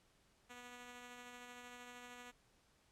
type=tone with tremolo; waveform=5% pulse; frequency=244.9 Hz; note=B3; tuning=14 cents flat; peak=-40 dBFS; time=0.49-2.32 s; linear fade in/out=20 ms; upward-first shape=sine; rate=13 Hz; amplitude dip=25%; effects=pink hiss -73 dBFS RMS until 2.91 s + low-pass 10000 Hz 12 dB/octave